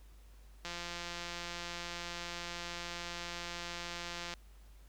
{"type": "click train", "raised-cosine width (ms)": 0.2, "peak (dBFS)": -24, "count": 639, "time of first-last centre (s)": [0.65, 4.338], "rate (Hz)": 173, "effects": ["added 50 Hz sine -54 dBFS peak until 4.88 s", "pink hiss -67 dBFS RMS until 4.88 s"]}